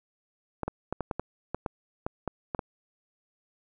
clicks, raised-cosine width 1 ms, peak -16 dBFS, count 12, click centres 0.633 / 0.68 / 0.926 / 1.007 / 1.112 / 1.196 / 1.546 / 1.662 / 2.065 / 2.277 / 2.548 / 2.592 s, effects none

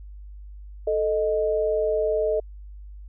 sine tone pair together, 439.1 / 621 Hz, A4 / D#5, -4 / -3 cents, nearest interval tritone, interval 601 cents, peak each -23 dBFS, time 0.87-2.4 s, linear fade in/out 5 ms, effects added 50 Hz sine -38 dBFS peak until 3.08 s

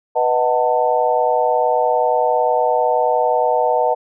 sine chord, B dominant seventh, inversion none, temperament equal with one note detuned, 493.9 / 622.3 / 740 / 890.7 Hz, B4 / D#5 / F#5 / A5, 0 / 0 / 0 / +21 cents, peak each -19 dBFS, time 0.15-3.95 s, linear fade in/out 20 ms, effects none

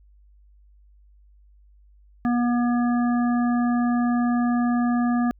harmonic tone, 241.1 Hz, B3, 41 cents flat, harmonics 1 / 3 / 5 / 7, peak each -19 / -29 / -33 / -36 dBFS, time 2.25-5.31 s, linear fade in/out 0 ms, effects added 50 Hz sine -51 dBFS peak until 5.39 s

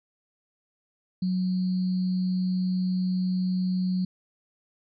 sine tone with sample-and-hold, 184.1 Hz, F#3, 8 cents flat, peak -23 dBFS, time 1.22-4.05 s, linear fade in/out 5 ms, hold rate 4410 Hz, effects resampled to 16000 Hz

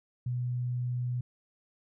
sine tone, 123.47 Hz, B2, in tune, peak -29 dBFS, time 0.26-1.21 s, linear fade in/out 5 ms, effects none

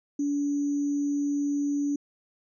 sine tone with sample-and-hold, 287 Hz, D4, 40 cents flat, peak -24 dBFS, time 0.19-1.96 s, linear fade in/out 5 ms, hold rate 6300 Hz, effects resampled to 24000 Hz

